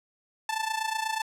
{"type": "tone with amplitude modulation", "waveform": "sawtooth", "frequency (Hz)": 880, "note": "A5", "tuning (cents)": 0, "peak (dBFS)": -21, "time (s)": [0.49, 1.22], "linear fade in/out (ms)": 2, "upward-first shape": "sine", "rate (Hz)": 28.2, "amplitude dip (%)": 75, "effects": ["low-pass 11000 Hz 12 dB/octave"]}